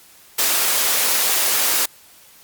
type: high-pass noise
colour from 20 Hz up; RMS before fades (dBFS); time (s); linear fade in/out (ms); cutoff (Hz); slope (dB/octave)
white; -18; 0.38-1.86; 10; 360; 12
effects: white hiss -48 dBFS RMS until 2.43 s + Opus 48 kbps